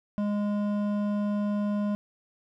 triangle tone with hard clipping, 206.2 Hz, G#3, 12 cents flat, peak -27 dBFS, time 0.18-1.95 s, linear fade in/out 0 ms, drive 14 dB, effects none

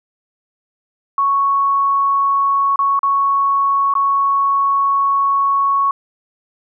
sine tone with dropouts, 1108.7 Hz, C#6, in tune, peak -12 dBFS, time 1.18-5.91 s, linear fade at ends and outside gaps 2 ms, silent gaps 2.759-2.79 / 2.992-3.031 / 3.939-3.952 s, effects none

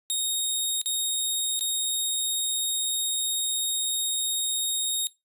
15% pulse tone with dropouts, 3729 Hz, A#7, in tune, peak -17 dBFS, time 0.1-5.07 s, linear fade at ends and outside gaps 0 ms, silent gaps 0.815-0.859 / 1.593-1.609 s, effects noise-tail reverb RT60 0.2 s tail -21 dB re dry + resampled to 32000 Hz

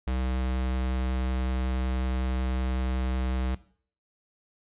square tone, 63.9 Hz, C2, 40 cents flat, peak -27 dBFS, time 0.07-3.55 s, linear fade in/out 5 ms, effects noise-tail reverb RT60 0.5 s tail -17 dB re dry + resampled to 8000 Hz

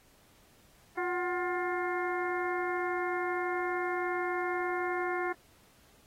harmonic tone with a mistuned harmonic, 353.9 Hz, F4, 23 cents sharp, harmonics 1 / 2 / 3 / 4 / 5 / 6, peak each -33 / -36 / -38 / -39 / -40 / -41 dBFS, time 0.97-5.33 s, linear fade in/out 10 ms, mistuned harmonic 2, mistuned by +75 cents, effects pink hiss -63 dBFS RMS until 6.06 s + AAC 48 kbps

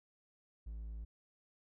triangle tone, 55 Hz, A1, in tune, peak -40 dBFS, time 0.66-1.05 s, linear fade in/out 10 ms, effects none

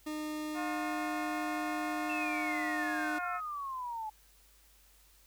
40% pulse tone, 305.4 Hz, D#4, 32 cents flat, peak -35 dBFS, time 0.06-3.19 s, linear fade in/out 10 ms
harmonic tone, 357.3 Hz, F4, 40 cents sharp, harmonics 2 / 3 / 4 / 5 / 6 / 7, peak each -38 / -42 / -44 / -46 / -48 / -49 dBFS, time 0.54-3.41 s, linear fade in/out 50 ms
sine exponential sweep, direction down, 2706 to 849 Hz, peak -36 dBFS, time 2.09-4.1 s, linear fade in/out 10 ms
effects added 50 Hz sine -64 dBFS peak until 5.26 s + white hiss -64 dBFS RMS until 5.26 s

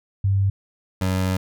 sine / 25% pulse tone pair in turn, 98 / 93.51 Hz, G2 / F#2, 0 / +19 cents, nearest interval minor second, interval 81 cents, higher first, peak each -16 dBFS, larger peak neither, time 0.24-0.5 / 1.01-1.37 s, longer second, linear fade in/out 5 ms, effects none

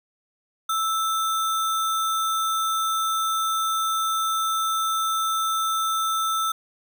sine tone with sample-and-hold, 1320 Hz, E6, 2 cents sharp, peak -21 dBFS, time 0.69-6.52 s, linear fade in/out 5 ms, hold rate 4900 Hz, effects none

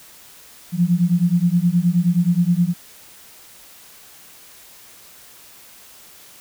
sine beating tone pair, 170 / 179.5 Hz, F3 / F3, -46 / +48 cents, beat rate 9.5 Hz, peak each -17 dBFS, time 0.72-2.74 s, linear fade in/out 50 ms, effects white hiss -45 dBFS RMS until 6.4 s

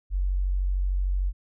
sine tone, 46.63 Hz, F#1, 14 cents sharp, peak -22 dBFS, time 0.1-1.33 s, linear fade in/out 50 ms, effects none

